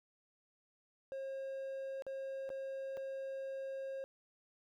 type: tone with dropouts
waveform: triangle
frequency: 538 Hz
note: C5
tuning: 48 cents sharp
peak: -38 dBFS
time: 1.12-4.04 s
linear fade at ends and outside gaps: 0 ms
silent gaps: 2.022-2.066 / 2.492-2.502 / 2.97-2.974 s
effects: none